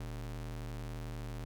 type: ring-modulated tone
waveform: square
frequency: 82.41 Hz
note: E2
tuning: in tune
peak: -37 dBFS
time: 0-1.45 s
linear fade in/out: 5 ms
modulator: 36.7 Hz
effects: none